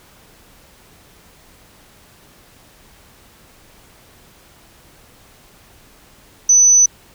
sine tone, 6000 Hz, F#8, 23 cents sharp, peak -7 dBFS, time 6.49-6.86 s, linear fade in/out 5 ms, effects pink hiss -48 dBFS RMS until 7.14 s

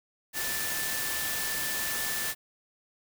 sine tone in noise, 1760 Hz, A6, in tune, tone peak -36 dBFS, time 0.33-2.35 s, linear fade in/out 50 ms, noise white, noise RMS -32 dBFS, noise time 0.33-2.35 s, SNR -7 dB, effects none

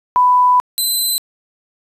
sine / 15% pulse tone pair in turn, 994 / 4043 Hz, B5 / B7, +11 / +40 cents, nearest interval 2 octaves, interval 2429 cents, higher second, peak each -8 dBFS, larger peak neither, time 0.16-0.6 / 0.78-1.18 s, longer first, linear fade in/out 0 ms, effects resampled to 32000 Hz + 8-bit

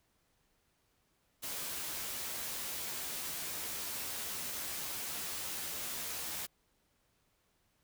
white noise with comb filter, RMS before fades -40 dBFS, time 1.42-6.47 s, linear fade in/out 20 ms, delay 13 ms, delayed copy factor +0.5, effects pink hiss -75 dBFS RMS until 7.83 s

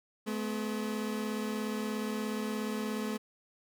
30% pulse tone pair together, 214.5 / 251.4 Hz, A3 / B3, -44 / +31 cents, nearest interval minor third, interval 275 cents, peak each -31 / -36 dBFS, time 0.26-3.18 s, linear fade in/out 20 ms, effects none

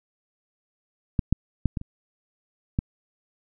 clicks, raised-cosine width 5 ms, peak -9 / -6 / -8 / -15 / -24 / -10 dBFS, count 6, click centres 1.192 / 1.326 / 1.657 / 1.772 / 1.814 / 2.789 s, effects none

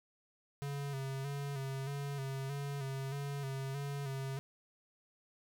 square tone with vibrato, 138.1 Hz, C#3, 6 cents flat, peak -38 dBFS, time 0.62-4.39 s, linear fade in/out 0 ms, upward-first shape square, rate 1.6 Hz, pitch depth 41 cents each way, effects none

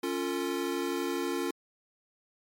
square chord, Db augmented, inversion none, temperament equal with one note detuned, 277.2 / 349.2 / 449 Hz, Db4 / F4 / A4, 0 / 0 / +35 cents, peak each -35 / -33 / -37 dBFS, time 0.03-1.51 s, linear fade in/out 5 ms, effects MP3 64 kbps

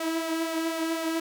sawtooth tone with flanger, 325.9 Hz, E4, 20 cents flat, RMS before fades -29 dBFS, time 0-1.2 s, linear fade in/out 5 ms, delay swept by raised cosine 1.4 to 3.8 ms, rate 4 Hz, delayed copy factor +0.5, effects none

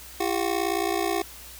25% pulse ring-modulated tone, 367.3 Hz, F#4, 13 cents flat, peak -17 dBFS, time 0.2-1.22 s, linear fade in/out 5 ms, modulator 29.3 Hz, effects added 60 Hz sine -49 dBFS peak until 1.59 s + white hiss -44 dBFS RMS until 1.59 s

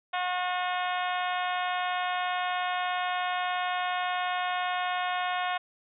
harmonic tone, 361.7 Hz, F#4, 39 cents flat, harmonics 2 / 3 / 4 / 5 / 6 / 7 / 8 / 9 / 10, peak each -30 / -34 / -36 / -38 / -40 / -41 / -42 / -43 / -44 dBFS, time 0.13-5.58 s, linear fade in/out 10 ms, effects none

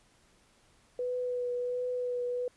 sine tone with vibrato, 493.9 Hz, B4, in tune, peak -30 dBFS, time 0.99-2.48 s, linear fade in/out 2 ms, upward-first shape triangle, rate 1.4 Hz, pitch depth 19 cents each way, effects pink hiss -65 dBFS RMS until 2.56 s + resampled to 24000 Hz

